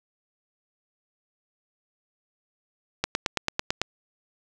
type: click train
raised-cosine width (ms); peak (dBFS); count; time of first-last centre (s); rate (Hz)
0.2; -6; 8; 3.04-3.816; 9.02
effects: none